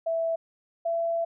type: tone pair in turn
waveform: sine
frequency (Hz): 659.3 / 670.4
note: E5 / E5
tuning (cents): 0 / +29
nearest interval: unison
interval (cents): 29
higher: second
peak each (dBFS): -24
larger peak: neither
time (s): 0.06-0.36 / 0.85-1.25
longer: second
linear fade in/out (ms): 10
effects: none